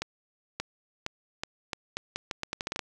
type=accelerating click train; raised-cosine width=0.2 ms; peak=-14 dBFS; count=15; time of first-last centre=0.02-2.792 s; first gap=580 ms; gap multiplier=0.8; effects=none